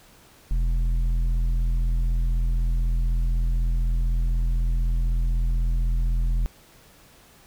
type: tone with tanh clipping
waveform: triangle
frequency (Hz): 42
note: E1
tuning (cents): +33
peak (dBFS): -21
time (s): 0.51-6.46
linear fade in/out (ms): 0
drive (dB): 12
effects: pink hiss -53 dBFS RMS until 7.46 s